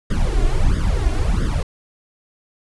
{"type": "noise with flanger", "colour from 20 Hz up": "brown", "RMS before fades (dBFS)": -17, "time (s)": [0.1, 1.63], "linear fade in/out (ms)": 5, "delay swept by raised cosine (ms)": [0.59, 2.89], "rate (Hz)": 1.5, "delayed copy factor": 1, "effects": ["resampled to 24000 Hz"]}